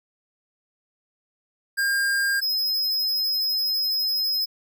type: tone pair in turn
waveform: square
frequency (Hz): 1607 / 5102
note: G6 / D#8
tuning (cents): +43 / +43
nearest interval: octave + minor sixth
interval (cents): 2000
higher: second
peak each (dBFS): -21 / -22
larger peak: first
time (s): 1.77-2.41 / 2.41-4.46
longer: second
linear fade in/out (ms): 20
effects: none